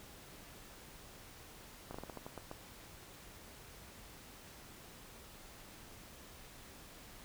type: slowing click train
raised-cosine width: 1 ms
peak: -30 dBFS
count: 9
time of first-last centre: 1.91-2.514 s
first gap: 34 ms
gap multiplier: 1.22
effects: pink hiss -55 dBFS RMS until 7.24 s

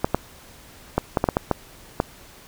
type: clicks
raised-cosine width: 1 ms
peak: -4 dBFS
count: 9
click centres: 0.045 / 0.146 / 0.98 / 1.172 / 1.241 / 1.288 / 1.369 / 1.513 / 2.001 s
effects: pink hiss -47 dBFS RMS until 2.47 s

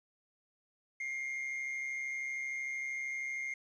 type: tone with amplitude modulation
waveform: triangle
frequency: 2123 Hz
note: C7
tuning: 25 cents sharp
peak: -32 dBFS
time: 1-3.54 s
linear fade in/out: 5 ms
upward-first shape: sine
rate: 133 Hz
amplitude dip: 45%
effects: resampled to 22050 Hz + 11-bit

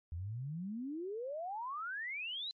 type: exponential sweep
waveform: sine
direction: up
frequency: 79.3 to 4084 Hz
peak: -38 dBFS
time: 0.12-2.51 s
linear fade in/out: 0 ms
effects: MP3 32 kbps

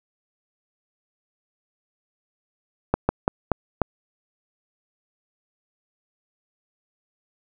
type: slowing click train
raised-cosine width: 1 ms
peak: -4 dBFS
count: 5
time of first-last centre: 2.94-3.817 s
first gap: 150 ms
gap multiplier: 1.26
effects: none

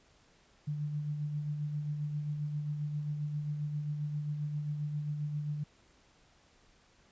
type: tone with tremolo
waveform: sine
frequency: 148.5 Hz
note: D3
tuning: 20 cents sharp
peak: -31 dBFS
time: 0.67-5.64 s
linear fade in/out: 10 ms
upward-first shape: sine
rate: 7.5 Hz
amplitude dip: 40%
effects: pink hiss -65 dBFS RMS until 7.11 s + resampled to 16000 Hz

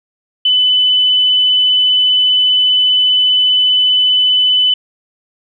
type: tone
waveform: sine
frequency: 3005 Hz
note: F#7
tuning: 26 cents sharp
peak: -8 dBFS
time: 0.45-4.74 s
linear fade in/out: 5 ms
effects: none

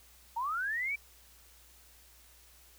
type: linear sweep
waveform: sine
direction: up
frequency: 880 to 2349 Hz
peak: -31 dBFS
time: 0.36-0.96 s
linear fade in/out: 10 ms
effects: added 60 Hz sine -62 dBFS peak until 2.78 s + white hiss -60 dBFS RMS until 2.78 s

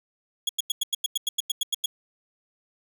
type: tone bursts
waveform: sawtooth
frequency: 3337 Hz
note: G#7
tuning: 8 cents sharp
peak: -19 dBFS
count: 13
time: 0.47-1.86 s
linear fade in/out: 5 ms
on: 22 ms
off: 92 ms
effects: 10-bit

